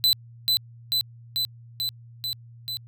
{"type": "tone with echo", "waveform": "45% pulse", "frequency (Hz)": 4011, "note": "B7", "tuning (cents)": 26, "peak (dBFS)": -16, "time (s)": [0.04, 0.13], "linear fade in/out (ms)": 0, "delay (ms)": 440, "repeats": 6, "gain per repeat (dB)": -2, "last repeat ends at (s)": 2.77, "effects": ["added 117 Hz sine -44 dBFS peak until 2.87 s"]}